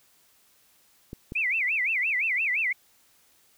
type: clicks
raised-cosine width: 3 ms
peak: -24 / -22 dBFS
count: 2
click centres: 1.131 / 1.321 s
type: tone with vibrato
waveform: sine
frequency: 2300 Hz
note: D7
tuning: 37 cents flat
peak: -23 dBFS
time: 1.35-2.73 s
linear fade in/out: 10 ms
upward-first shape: sine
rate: 5.8 Hz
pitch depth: 280 cents each way
effects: white hiss -62 dBFS RMS until 3.57 s